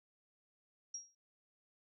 sine tone with exponential decay, 5640 Hz, F8, 16 cents sharp, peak -38 dBFS, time 0.94-1.15 s, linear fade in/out 5 ms, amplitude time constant 44 ms, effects none

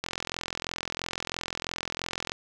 click train, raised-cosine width 0.2 ms, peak -13 dBFS, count 99, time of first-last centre 0.04-2.319 s, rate 43 Hz, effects none

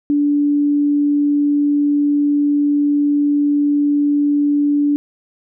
sine tone, 290.2 Hz, D4, 21 cents flat, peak -12 dBFS, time 0.1-4.96 s, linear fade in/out 0 ms, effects none

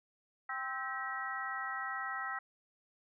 harmonic tone with a mistuned harmonic, 261.6 Hz, C4, in tune, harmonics 3 / 4 / 5 / 6 / 7, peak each -44 / -47 / -40 / -45 / -41 dBFS, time 0.49-2.39 s, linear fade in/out 5 ms, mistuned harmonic 7, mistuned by +76 cents, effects none

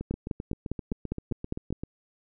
two click trains, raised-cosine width 3 ms, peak -16 / -21 dBFS, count 9 / 15, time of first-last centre 0.11-1.726 / 0.01-1.835 s, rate 4.95 / 7.67 Hz, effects none

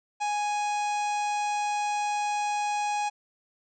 harmonic tone, 830.6 Hz, G#5, in tune, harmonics 1 / 2 / 3 / 4 / 5 / 6 / 7 / 8 / 9 / 10, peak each -26 / -44 / -36 / -46 / -46 / -50 / -45 / -49 / -46 / -52 dBFS, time 0.2-3.1 s, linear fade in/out 20 ms, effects none

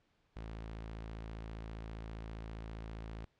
sawtooth tone, 55 Hz, A1, in tune, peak -39 dBFS, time 0.36-3.25 s, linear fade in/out 5 ms, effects pink hiss -75 dBFS RMS until 3.39 s + low-pass 4000 Hz 12 dB/octave

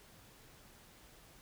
silence, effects pink hiss -60 dBFS RMS until 1.41 s

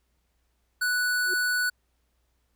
square tone, 1480 Hz, F#6, in tune, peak -24 dBFS, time 0.81-1.7 s, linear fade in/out 10 ms
sine tone with exponential growth, 365.2 Hz, F#4, 23 cents flat, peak -30 dBFS, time 1.22-1.34 s, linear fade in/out 5 ms, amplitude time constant 26 ms
effects added 60 Hz sine -70 dBFS peak until 2.55 s + pink hiss -75 dBFS RMS until 2.55 s

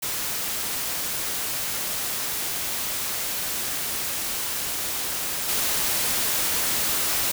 white noise with level steps, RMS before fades -28 / -24 dBFS, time 0.02-7.32 s, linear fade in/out 10 ms, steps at 5.48 s, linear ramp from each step 10 ms, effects none

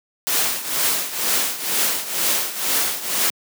white noise with tremolo, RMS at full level -18 dBFS, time 0.27-3.3 s, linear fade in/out 0 ms, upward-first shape triangle, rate 2.1 Hz, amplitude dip 80%, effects high-pass 200 Hz 12 dB/octave

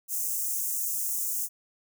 white high-pass noise, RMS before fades -30 dBFS, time 0.08-1.49 s, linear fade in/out 50 ms, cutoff 6200 Hz, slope 48 dB/octave, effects none

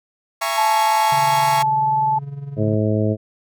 sawtooth chord, A# half-diminished seventh, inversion second, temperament equal with one note detuned, 671.9 / 830.6 / 932.3 / 1108.7 Hz, E5 / G#5 / A#5 / C#6, +33 / 0 / 0 / 0 cents, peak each -21 / -23 / -24 / -20 dBFS, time 0.41-1.63 s, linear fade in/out 10 ms
sine tone, 870 Hz, A5, 20 cents flat, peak -15 dBFS, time 0.57-2.19 s, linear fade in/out 10 ms
triangle tone with tremolo, 140.9 Hz, C#3, 29 cents sharp, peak -23 dBFS, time 1.12-2.75 s, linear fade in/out 2 ms, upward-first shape sine, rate 20 Hz, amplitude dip 65%
harmonic tone, 107.1 Hz, A2, 46 cents flat, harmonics 1 / 2 / 3 / 4 / 5 / 6, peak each -19 / -22 / -24 / -25 / -26 / -27 dBFS, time 2.56-3.17 s, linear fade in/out 50 ms
effects none

